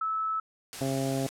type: tone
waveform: sine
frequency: 1305 Hz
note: E6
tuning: 18 cents flat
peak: -27 dBFS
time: 0.01-0.4 s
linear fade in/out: 5 ms
type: noise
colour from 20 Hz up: white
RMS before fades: -39 dBFS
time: 0.73-1.29 s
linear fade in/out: 0 ms
type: harmonic tone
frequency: 134.7 Hz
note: C#3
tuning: 49 cents flat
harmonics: 1 / 2 / 3 / 4 / 5 / 6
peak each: -32 / -31 / -36 / -36 / -35 / -44 dBFS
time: 0.81-1.27 s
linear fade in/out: 2 ms
effects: low-pass 10000 Hz 12 dB/octave